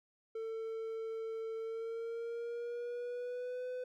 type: tone with pitch glide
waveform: triangle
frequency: 447.8 to 502.6 Hz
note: A4 to B4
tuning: +30 to +30 cents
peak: -36 dBFS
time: 0.35-3.84 s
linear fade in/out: 5 ms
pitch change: +200 cents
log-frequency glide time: 1.59-3.67 s
effects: none